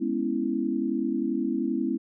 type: chord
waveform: sine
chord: C# minor seventh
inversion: second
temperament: equal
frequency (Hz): 207.7 / 246.9 / 277.2 / 329.6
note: G#3 / B3 / C#4 / E4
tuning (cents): 0 / 0 / 0 / 0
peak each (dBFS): -32 / -29 / -30 / -29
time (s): 0-1.98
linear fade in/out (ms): 20
effects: none